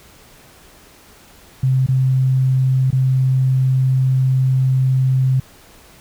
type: tone with dropouts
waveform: sine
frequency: 130.81 Hz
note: C3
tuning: in tune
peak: -12 dBFS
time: 1.63-5.4 s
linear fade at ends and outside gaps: 5 ms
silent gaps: 1.864-1.886 / 2.906-2.927 s
effects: pink hiss -46 dBFS RMS until 6 s